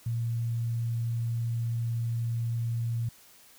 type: tone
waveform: sine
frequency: 116.54 Hz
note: A#2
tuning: in tune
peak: -27 dBFS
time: 0.06-3.09 s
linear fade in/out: 5 ms
effects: white hiss -56 dBFS RMS until 3.58 s